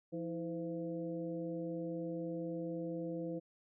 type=harmonic tone with a mistuned harmonic; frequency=170 Hz; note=F3; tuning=46 cents flat; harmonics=1 / 2 / 3 / 4; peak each=-43 / -41 / -42 / -55 dBFS; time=0.12-3.4 s; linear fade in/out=20 ms; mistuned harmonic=2; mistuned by=-73 cents; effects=none